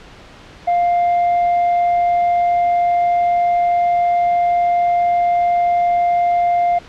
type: tone with tanh clipping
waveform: sine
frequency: 700 Hz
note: F5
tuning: 4 cents sharp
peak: -13 dBFS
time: 0.67-6.79 s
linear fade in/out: 10 ms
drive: 2 dB
effects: pink hiss -40 dBFS RMS until 6.88 s + low-pass 4000 Hz 12 dB/octave